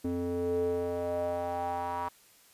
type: tone with band-pass filter sweep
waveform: square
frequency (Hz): 87.31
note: F2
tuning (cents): 0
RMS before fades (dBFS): -32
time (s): 0.04-2.09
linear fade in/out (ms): 10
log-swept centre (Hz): 320 to 990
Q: 5.3
effects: white hiss -60 dBFS RMS until 2.53 s + resampled to 32000 Hz